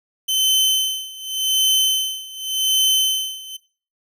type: tone with tremolo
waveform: sawtooth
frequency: 3066 Hz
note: G7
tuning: 39 cents flat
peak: -11 dBFS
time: 0.28-3.57 s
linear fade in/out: 10 ms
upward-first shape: sine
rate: 0.87 Hz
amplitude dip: 90%
effects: noise-tail reverb RT60 0.4 s tail -20 dB re dry